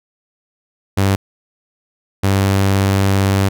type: tone bursts at uneven times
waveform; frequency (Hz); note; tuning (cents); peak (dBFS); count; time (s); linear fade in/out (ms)
sawtooth; 97.7; G2; -5; -8; 2; 0.97-1.16 / 2.23-3.49; 10
effects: none